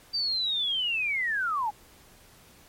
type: linear sweep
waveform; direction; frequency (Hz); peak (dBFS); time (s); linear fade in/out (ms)
sine; down; 4694 to 800; -25; 0.13-1.71; 20
effects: pink hiss -55 dBFS RMS until 2.68 s + MP3 64 kbps